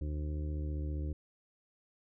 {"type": "harmonic tone", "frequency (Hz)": 75.1, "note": "D2", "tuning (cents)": 39, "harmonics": [1, 2, 3, 4, 5, 6, 7], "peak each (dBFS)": [-34, -43, -55, -45, -51, -60, -54], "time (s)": [0.01, 1.13], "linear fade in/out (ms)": 5, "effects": []}